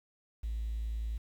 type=tone; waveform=triangle; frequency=55.3 Hz; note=A1; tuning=9 cents sharp; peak=-29 dBFS; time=0.43-1.18 s; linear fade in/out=10 ms; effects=tanh soft clip ceiling -30 dBFS + 10-bit